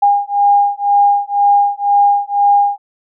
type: beating tone pair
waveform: sine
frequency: 810 / 812 Hz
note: G#5 / G#5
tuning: -43 / -39 cents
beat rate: 2 Hz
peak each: -12 dBFS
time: 0.02-2.78 s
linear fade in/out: 10 ms
effects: none